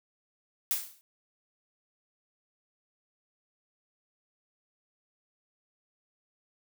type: noise with exponential decay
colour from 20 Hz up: blue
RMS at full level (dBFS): -26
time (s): 0.71-1.01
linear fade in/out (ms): 0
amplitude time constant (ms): 64
effects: none